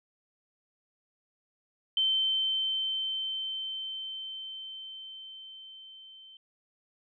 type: tone with level ramp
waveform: sine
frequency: 3095 Hz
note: G7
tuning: 23 cents flat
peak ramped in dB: -23 to -49 dBFS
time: 1.97-6.37 s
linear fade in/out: 2 ms
effects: none